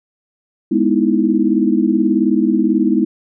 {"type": "chord", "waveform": "sine", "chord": "E major seventh", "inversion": "first", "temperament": "equal", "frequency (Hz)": [207.7, 246.9, 311.1, 329.6], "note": ["G#3", "B3", "D#4", "E4"], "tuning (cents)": [0, 0, 0, 0], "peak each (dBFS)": -17, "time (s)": [0.71, 3.05], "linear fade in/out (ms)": 10, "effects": []}